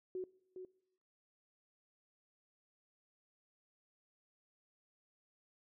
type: tone with echo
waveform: sine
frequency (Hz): 370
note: F#4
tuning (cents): 0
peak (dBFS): -38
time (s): 0.15-0.24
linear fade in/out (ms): 2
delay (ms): 410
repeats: 1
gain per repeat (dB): -7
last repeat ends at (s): 0.65
effects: noise-tail reverb RT60 0.9 s tail -23 dB re dry